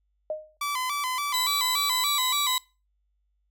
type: tone with exponential decay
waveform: sine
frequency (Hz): 618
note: D#5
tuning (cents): -12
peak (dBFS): -24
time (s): 0.3-0.57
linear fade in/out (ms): 2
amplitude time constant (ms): 57
type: tone with vibrato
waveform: sawtooth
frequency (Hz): 1085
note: C#6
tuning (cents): -37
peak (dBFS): -23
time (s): 0.61-2.58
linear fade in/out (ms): 5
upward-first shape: square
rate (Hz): 3.5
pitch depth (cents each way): 110
type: tone with pitch glide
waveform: sawtooth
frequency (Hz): 3951 to 3890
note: B7 to B7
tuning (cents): 0 to -27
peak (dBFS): -22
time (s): 1.34-2.58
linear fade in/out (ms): 0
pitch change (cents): -27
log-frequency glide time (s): 2.01-2.22
effects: noise-tail reverb RT60 0.3 s tail -22 dB re dry + added 50 Hz sine -69 dBFS peak until 3.5 s